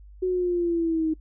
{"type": "linear sweep", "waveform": "sine", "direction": "down", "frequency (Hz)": [371.4, 312.8], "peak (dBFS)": -21, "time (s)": [0.22, 1.14], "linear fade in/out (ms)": 10, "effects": ["noise-tail reverb RT60 0.1 s tail -23 dB re dry", "added 50 Hz sine -44 dBFS peak until 1.2 s"]}